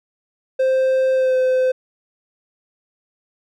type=tone with pitch glide; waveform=triangle; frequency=523.3 to 514.3 Hz; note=C5 to C5; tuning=0 to -30 cents; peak=-12 dBFS; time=0.59-1.72 s; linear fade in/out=10 ms; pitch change=-30 cents; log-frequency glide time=1.14-1.36 s; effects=none